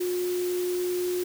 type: tone in noise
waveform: sine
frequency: 359 Hz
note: F4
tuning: 48 cents sharp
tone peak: -25 dBFS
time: 0-1.24 s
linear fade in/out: 10 ms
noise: white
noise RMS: -39 dBFS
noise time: 0-1.24 s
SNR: +11 dB
effects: none